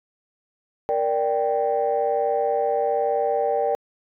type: chord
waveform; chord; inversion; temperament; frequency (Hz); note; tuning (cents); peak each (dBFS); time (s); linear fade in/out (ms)
sine; G minor; first; equal; 466.2 / 587.3 / 784; Bb4 / D5 / G5; 0 / 0 / 0; -23; 0.89-3.75; 0
effects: tanh soft clip ceiling -12 dBFS